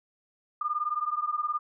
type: beating tone pair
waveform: sine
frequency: 1200 / 1219 Hz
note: D6 / D#6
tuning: +37 / -36 cents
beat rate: 19 Hz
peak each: -30 dBFS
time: 0.61-1.59 s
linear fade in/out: 5 ms
effects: none